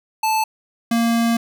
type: tone pair in turn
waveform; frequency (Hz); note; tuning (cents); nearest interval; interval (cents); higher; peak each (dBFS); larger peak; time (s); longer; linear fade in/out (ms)
square; 875 / 231.8; A5 / A#3; -10 / -10; octave + major seventh; 2300; first; -17 / -16; second; 0.23-0.44 / 0.91-1.37; second; 5
effects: none